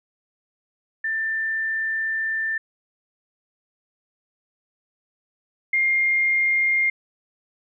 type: tone pair in turn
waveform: sine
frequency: 1782 / 2119 Hz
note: A6 / C7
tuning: +22 / +21 cents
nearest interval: minor third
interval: 299 cents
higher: second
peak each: -22 / -17 dBFS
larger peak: second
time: 1.04-2.58 / 5.73-6.9 s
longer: first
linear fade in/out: 5 ms
effects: none